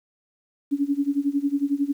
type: tone with tremolo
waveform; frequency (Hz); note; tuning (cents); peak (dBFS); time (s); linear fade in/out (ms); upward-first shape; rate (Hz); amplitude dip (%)
sine; 282.7; C#4; +34; -17; 0.71-1.93; 20; sine; 11; 90
effects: 9-bit